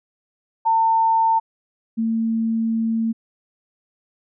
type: tone pair in turn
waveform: sine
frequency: 900 / 225.6 Hz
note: A5 / A3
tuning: +39 / +44 cents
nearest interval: 2 octaves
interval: 2395 cents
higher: first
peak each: -14 / -18 dBFS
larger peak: first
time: 0.65-1.4 / 1.97-3.13 s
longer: second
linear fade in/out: 20 ms
effects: none